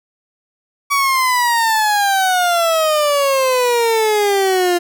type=exponential sweep; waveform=30% pulse; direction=down; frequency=1140 to 346.9 Hz; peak=-10 dBFS; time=0.9-4.79 s; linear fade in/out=20 ms; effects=none